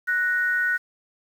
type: tone pair together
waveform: sine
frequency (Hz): 1480 / 1864.7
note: F#6 / A#6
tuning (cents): 0 / 0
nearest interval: major third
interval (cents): 400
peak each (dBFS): -21 / -26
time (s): 0.07-0.78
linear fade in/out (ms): 20
effects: 8-bit